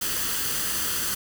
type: noise with comb filter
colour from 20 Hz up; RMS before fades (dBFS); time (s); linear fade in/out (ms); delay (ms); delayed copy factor
white; -27; 0.01-1.15; 10; 0.65; +0.55
effects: none